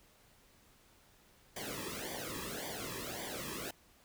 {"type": "noise with flanger", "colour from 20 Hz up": "pink", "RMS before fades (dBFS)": -42, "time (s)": [1.56, 3.71], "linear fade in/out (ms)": 5, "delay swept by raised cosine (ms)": [0.74, 1.39], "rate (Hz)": 1.8, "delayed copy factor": -1, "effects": ["pink hiss -65 dBFS RMS until 4.04 s"]}